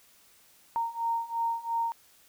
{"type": "beating tone pair", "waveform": "sine", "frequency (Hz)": [922, 924.9], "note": ["A#5", "A#5"], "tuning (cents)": [-19, -14], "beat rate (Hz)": 2.9, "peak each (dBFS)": [-32, -30], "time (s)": [0.76, 1.92], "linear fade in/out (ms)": 0, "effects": ["white hiss -60 dBFS RMS until 2.28 s"]}